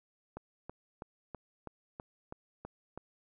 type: click train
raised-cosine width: 1 ms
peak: -28 dBFS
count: 9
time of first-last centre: 0.37-2.976 s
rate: 3.07 Hz
effects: none